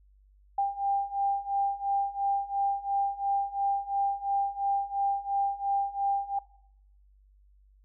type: beating tone pair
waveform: sine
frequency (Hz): 794 / 796.9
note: G5 / G5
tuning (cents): +22 / +28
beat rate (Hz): 2.9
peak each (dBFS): -30 / -28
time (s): 0.58-6.39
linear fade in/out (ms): 5
effects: noise-tail reverb RT60 0.8 s tail -22 dB re dry + added 49 Hz sine -57 dBFS peak until 7.84 s